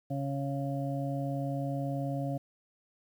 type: harmonic tone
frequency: 138.59 Hz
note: C#3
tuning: in tune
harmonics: 1 / 2 / 4 / 5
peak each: -33 / -36 / -39 / -40 dBFS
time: 0.1-2.38 s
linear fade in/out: 10 ms
effects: 10-bit